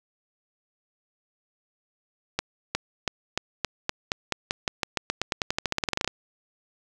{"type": "accelerating click train", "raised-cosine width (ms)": 0.2, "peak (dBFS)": -7, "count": 28, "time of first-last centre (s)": [2.39, 6.077], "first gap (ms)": 360, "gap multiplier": 0.91, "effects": []}